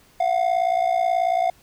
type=ring-modulated tone; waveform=triangle; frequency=710 Hz; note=F5; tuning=28 cents sharp; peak=-13 dBFS; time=0.2-1.5 s; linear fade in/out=2 ms; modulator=29.2 Hz; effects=pink hiss -55 dBFS RMS until 1.62 s